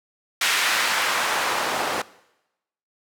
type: noise with band-pass filter sweep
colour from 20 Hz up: white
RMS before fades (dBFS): -23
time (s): 0.41-2.02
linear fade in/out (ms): 5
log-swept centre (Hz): 2100 to 660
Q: 1
effects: noise-tail reverb RT60 0.9 s tail -20 dB re dry